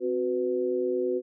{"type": "tone cluster", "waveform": "sine", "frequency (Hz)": [260.4, 369.6, 498.7], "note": ["C4", "F#4", "B4"], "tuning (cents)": [-8, -2, 17], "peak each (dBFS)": [-34, -26, -30], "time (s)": [0, 1.22], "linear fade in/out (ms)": 50, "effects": []}